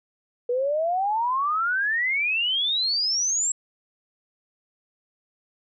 sine exponential sweep, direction up, 476.7 to 7720 Hz, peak -21 dBFS, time 0.49-3.52 s, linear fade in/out 5 ms, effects none

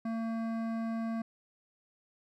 triangle tone with hard clipping, 226.6 Hz, A#3, 49 cents flat, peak -34 dBFS, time 0.05-1.22 s, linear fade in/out 5 ms, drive 17 dB, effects none

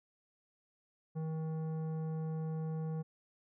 sine tone with tanh clipping, 158.9 Hz, D#3, 37 cents sharp, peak -37 dBFS, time 1.15-3.03 s, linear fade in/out 20 ms, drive 12 dB, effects none

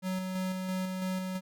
square tone with tremolo, 186.3 Hz, F#3, 12 cents sharp, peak -31 dBFS, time 0.02-1.41 s, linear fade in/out 50 ms, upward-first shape square, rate 3 Hz, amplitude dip 30%, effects none

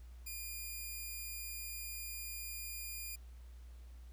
5% pulse tone, 2421 Hz, D#7, 48 cents flat, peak -33 dBFS, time 0.26-3.16 s, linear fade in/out 10 ms, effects added 60 Hz sine -50 dBFS peak until 4.12 s + pink hiss -69 dBFS RMS until 4.12 s

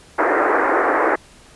pink band-pass noise, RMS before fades -17 dBFS, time 0.18-1.16 s, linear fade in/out 10 ms, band 310 to 1900 Hz, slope 48 dB/octave, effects pink hiss -47 dBFS RMS until 1.55 s + resampled to 24000 Hz

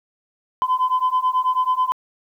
sine beating tone pair, 1013 / 1022.2 Hz, B5 / C6, +44 / -41 cents, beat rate 9.2 Hz, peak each -19 / -18 dBFS, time 0.62-1.92 s, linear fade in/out 0 ms, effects tanh soft clip ceiling -12 dBFS + 9-bit

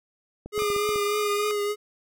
clicks, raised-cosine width 2 ms, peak -24 dBFS, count 7, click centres 0.46 / 0.578 / 0.621 / 0.702 / 0.763 / 0.891 / 0.959 s
square tone with vibrato, 415.3 Hz, G#4, in tune, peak -25 dBFS, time 0.52-1.76 s, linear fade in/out 50 ms, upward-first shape triangle, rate 3.4 Hz, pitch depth 34 cents each way
sawtooth tone with pitch glide, 1203 to 1222.6 Hz, D6 to D#6, +41 to -31 cents, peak -25 dBFS, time 0.59-1.51 s, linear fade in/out 0 ms, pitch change +28 cents, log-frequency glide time 1.1-1.38 s
effects none

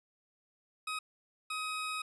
20% pulse tone bursts at uneven times, 1263 Hz, D#6, 26 cents sharp, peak -30 dBFS, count 2, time 0.87-0.99 / 1.5-2.02 s, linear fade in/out 5 ms, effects resampled to 24000 Hz + 12-bit

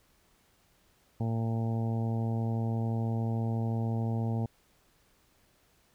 harmonic tone, 113.9 Hz, A#2, 40 cents flat, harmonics 1 / 2 / 3 / 4 / 5 / 6 / 7 / 8, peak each -29 / -34 / -44 / -43 / -47 / -46 / -45 / -52 dBFS, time 1.2-4.46 s, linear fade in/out 5 ms, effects pink hiss -67 dBFS RMS until 5.94 s

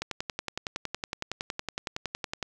click train, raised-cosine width 0.2 ms, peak -14 dBFS, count 27, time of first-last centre 0.02-2.427 s, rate 10.8 Hz, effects none

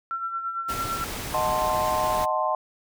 sine tone with tremolo, 1352 Hz, E6, 43 cents sharp, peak -25 dBFS, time 0.11-1.04 s, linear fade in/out 0 ms, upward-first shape sine, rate 8.9 Hz, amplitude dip 55%
pink noise, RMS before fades -33 dBFS, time 0.68-2.26 s, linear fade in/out 20 ms
sine chord, D# diminished seventh, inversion none, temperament equal, 622.3 / 740 / 880 / 1046.5 Hz, D#5 / F#5 / A5 / C6, 0 / 0 / 0 / 0 cents, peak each -27 / -29 / -28 / -26 dBFS, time 1.34-2.55 s, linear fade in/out 2 ms
effects none

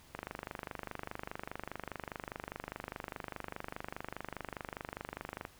click train, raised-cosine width 0.5 ms, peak -24 dBFS, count 133, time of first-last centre 0.15-5.451 s, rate 24.9 Hz, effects pink hiss -60 dBFS RMS until 5.59 s

